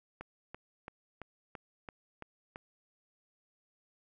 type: click train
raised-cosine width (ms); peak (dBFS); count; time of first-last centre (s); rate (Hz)
0.5; -28; 8; 0.21-2.559; 2.98
effects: none